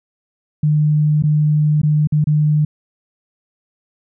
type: tone with dropouts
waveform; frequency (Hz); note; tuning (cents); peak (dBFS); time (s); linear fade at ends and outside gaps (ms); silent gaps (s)
sine; 151; D3; +48; -11; 0.63-2.65; 5; 1.224-1.236 / 1.817-1.832 / 2.073-2.122 / 2.242-2.27
effects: none